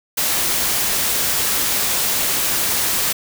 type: noise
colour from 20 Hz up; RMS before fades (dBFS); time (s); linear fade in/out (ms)
white; -19; 0.17-3.13; 10
effects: none